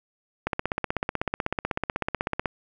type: click train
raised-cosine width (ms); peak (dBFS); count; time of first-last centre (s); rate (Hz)
0.5; -10; 33; 0.47-2.458; 16.1
effects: none